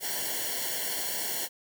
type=noise with comb filter; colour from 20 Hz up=white; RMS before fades=-32 dBFS; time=0-1.49 s; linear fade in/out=50 ms; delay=0.8 ms; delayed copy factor=-1; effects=none